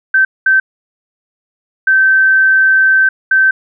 sine tone bursts at uneven times, 1548 Hz, G6, 22 cents flat, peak -6 dBFS, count 4, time 0.14-0.25 / 0.46-0.6 / 1.87-3.09 / 3.31-3.51 s, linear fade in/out 5 ms, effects none

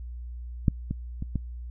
clicks, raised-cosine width 5 ms, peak -7 / -16 / -20 / -15 dBFS, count 4, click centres 0.682 / 0.91 / 1.224 / 1.357 s, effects noise-tail reverb RT60 0.1 s tail -26 dB re dry + added 60 Hz sine -35 dBFS peak until 1.7 s

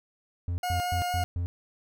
triangle tone bursts, 87.31 Hz, F2, in tune, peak -25 dBFS, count 5, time 0.48-1.46 s, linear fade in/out 0 ms, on 100 ms, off 120 ms
40% pulse tone with vibrato, 717 Hz, F5, 45 cents sharp, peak -27 dBFS, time 0.63-1.24 s, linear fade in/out 5 ms, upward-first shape sine, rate 4.3 Hz, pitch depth 14 cents each way
effects none

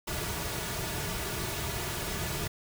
pink noise with comb filter, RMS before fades -34 dBFS, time 0.07-2.48 s, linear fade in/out 10 ms, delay 3.8 ms, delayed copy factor -0.6, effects none

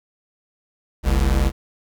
square tone pair together, 46.59 / 67 Hz, F#1 / C2, +13 / +42 cents, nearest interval tritone, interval 629 cents, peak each -19 dBFS, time 1.03-1.52 s, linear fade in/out 50 ms, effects 9-bit

